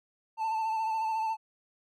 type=tone with vibrato; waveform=triangle; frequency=885 Hz; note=A5; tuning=10 cents sharp; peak=-26 dBFS; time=0.37-1.37 s; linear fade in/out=50 ms; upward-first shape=sine; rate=14 Hz; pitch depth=32 cents each way; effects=none